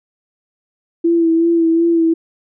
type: tone with vibrato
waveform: sine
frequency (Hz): 332.6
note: E4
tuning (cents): +16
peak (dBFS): -10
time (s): 1.04-2.14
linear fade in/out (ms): 10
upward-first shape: sine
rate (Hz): 2.7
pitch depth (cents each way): 31
effects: none